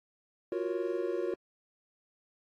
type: chord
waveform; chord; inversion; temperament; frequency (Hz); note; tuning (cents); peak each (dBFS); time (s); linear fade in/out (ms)
triangle; Gb major seventh; third; equal with one note detuned; 349.2 / 370 / 469.4 / 554.4; F4 / Gb4 / Bb4 / Db5; 0 / 0 / +12 / 0; -33 / -33 / -35 / -37; 0.52-1.34; 2
effects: AAC 48 kbps